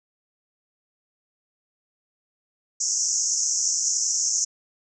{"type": "band-pass noise", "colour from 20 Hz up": "white", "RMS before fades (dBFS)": -24, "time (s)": [2.8, 4.45], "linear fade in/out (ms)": 10, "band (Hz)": [5500, 7200], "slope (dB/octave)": 96, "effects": []}